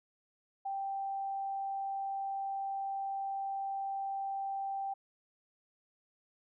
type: tone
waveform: sine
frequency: 784 Hz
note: G5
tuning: in tune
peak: -34 dBFS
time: 0.65-4.94 s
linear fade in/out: 10 ms
effects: none